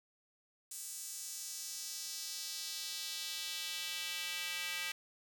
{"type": "tone with high-pass filter sweep", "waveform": "square", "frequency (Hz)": 177.8, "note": "F3", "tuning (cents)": 31, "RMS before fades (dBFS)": -42, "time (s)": [0.71, 4.92], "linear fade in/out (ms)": 5, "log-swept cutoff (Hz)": [7900, 2300], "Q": 1.7, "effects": []}